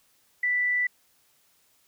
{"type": "tone", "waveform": "sine", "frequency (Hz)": 1975.5, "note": "B6", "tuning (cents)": 0, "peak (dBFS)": -22, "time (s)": [0.43, 0.87], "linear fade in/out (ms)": 5, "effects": ["white hiss -65 dBFS RMS until 1.87 s"]}